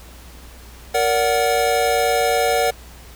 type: chord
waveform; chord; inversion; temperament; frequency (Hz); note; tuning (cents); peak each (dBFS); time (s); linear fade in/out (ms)
square; Bb augmented; none; equal with one note detuned; 466.2 / 576.9 / 740; Bb4 / D5 / F#5; 0 / -31 / 0; -21 / -22 / -20; 0.94-2.71; 10
effects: added 60 Hz sine -40 dBFS peak until 3.15 s + pink hiss -44 dBFS RMS until 3.15 s